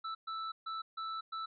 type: tone bursts at uneven times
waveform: square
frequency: 1318.5 Hz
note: E6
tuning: in tune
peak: -38 dBFS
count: 5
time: 0.04-0.15 / 0.27-0.52 / 0.66-0.82 / 0.97-1.21 / 1.32-1.46 s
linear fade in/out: 10 ms
effects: resampled to 11025 Hz